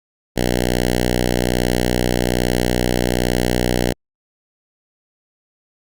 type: tone with notch filter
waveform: 5% pulse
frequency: 61.2 Hz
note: B1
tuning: 15 cents flat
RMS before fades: -18 dBFS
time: 0.36-3.93 s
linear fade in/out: 10 ms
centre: 1100 Hz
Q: 1.1
effects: Opus 48 kbps